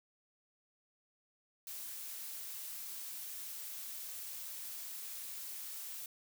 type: noise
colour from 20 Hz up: blue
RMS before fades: -45 dBFS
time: 1.67-6.06 s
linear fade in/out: 2 ms
effects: none